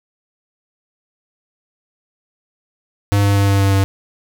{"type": "tone with pitch steps", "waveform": "square", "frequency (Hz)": [101, 100.3, 99.61, 98.92, 98.24, 97.56], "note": ["G#2", "G2", "G2", "G2", "G2", "G2"], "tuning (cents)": [-48, 40, 28, 16, 4, -8], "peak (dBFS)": -12, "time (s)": [3.12, 3.84], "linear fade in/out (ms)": 0, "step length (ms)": 120, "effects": []}